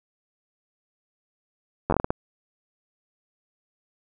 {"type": "slowing click train", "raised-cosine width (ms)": 1, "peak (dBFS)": -8, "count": 8, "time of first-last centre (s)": [1.9, 2.105], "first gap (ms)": 10, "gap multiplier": 1.35, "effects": []}